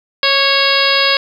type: harmonic tone with a mistuned harmonic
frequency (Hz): 550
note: C#5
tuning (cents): -14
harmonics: 1 / 2 / 3 / 4 / 5 / 6 / 7 / 8 / 9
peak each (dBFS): -19 / -19 / -19 / -19 / -19 / -19 / -19 / -19 / -19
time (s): 0.23-1.17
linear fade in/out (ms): 2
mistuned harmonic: 2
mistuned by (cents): +23
effects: 7-bit